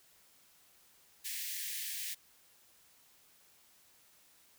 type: high-pass noise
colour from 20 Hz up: white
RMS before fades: -40 dBFS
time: 1.24-2.15 s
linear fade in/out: 20 ms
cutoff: 1700 Hz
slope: 96 dB/octave
effects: white hiss -65 dBFS RMS until 4.58 s